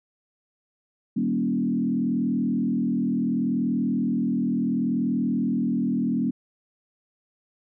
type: tone with frequency modulation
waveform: sine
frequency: 235.8 Hz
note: A#3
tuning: 20 cents sharp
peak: -21 dBFS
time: 1.16-6.31 s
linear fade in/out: 10 ms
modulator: 40.7 Hz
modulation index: 1.3
effects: none